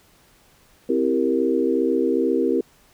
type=chord; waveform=sine; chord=C dominant seventh; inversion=none; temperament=equal; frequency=261.6 / 329.6 / 392 / 466.2 Hz; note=C4 / E4 / G4 / Bb4; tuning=0 / 0 / 0 / 0 cents; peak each=-23 dBFS; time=0.89-2.61 s; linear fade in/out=5 ms; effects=pink hiss -56 dBFS RMS until 2.93 s